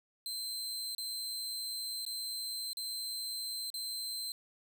sawtooth tone with dropouts, 4105 Hz, C8, 34 cents flat, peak -34 dBFS, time 0.26-4.32 s, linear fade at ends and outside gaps 1 ms, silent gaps 0.949-0.981 / 2.051-2.064 / 2.732-2.77 / 3.702-3.741 s, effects none

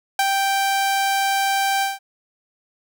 sawtooth tone with ADSR envelope, 784 Hz, G5, in tune, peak -11 dBFS, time 0.19-1.99 s, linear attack 3 ms, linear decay 41 ms, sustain -3 dB, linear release 170 ms, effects none

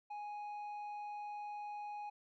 square tone with low-pass filter, 830.6 Hz, G#5, in tune, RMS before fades -45 dBFS, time 0.1-2.1 s, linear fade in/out 10 ms, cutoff 1700 Hz, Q 1, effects none

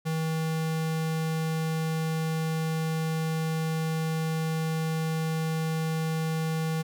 square tone, 160 Hz, D#3, 49 cents sharp, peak -27 dBFS, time 0.05-6.83 s, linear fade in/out 20 ms, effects none

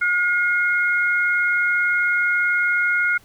sine tone pair together, 1432.3 / 2146 Hz, F6 / C7, +43 / +43 cents, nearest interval perfect fifth, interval 700 cents, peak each -18 / -21 dBFS, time 0.01-3.18 s, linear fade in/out 10 ms, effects pink hiss -53 dBFS RMS until 3.24 s

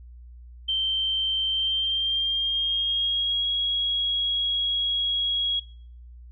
sine tone with pitch glide, 3125 to 3311 Hz, G7 to G#7, -6 to -6 cents, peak -22 dBFS, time 0.68-5.6 s, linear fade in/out 10 ms, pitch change +100 cents, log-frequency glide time 1.5-3.49 s, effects noise-tail reverb RT60 0.6 s tail -24 dB re dry + added 60 Hz sine -42 dBFS peak until 6.31 s

